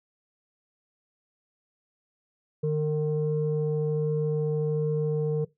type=tone pair together; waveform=sine; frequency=151.86 / 456.9 Hz; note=D#3 / A#4; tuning=-42 / -35 cents; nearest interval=octave + perfect fifth; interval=1907 cents; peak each=-25 dBFS; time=2.63-5.45 s; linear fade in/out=10 ms; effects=noise-tail reverb RT60 0.2 s tail -21 dB re dry + tanh soft clip ceiling -18 dBFS